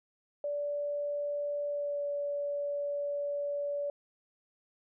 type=tone with pitch glide; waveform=sine; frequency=580 to 574.7 Hz; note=D5 to D5; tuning=-22 to -38 cents; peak=-31 dBFS; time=0.44-3.9 s; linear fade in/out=2 ms; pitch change=-16 cents; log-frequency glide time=1.67-2.05 s; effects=none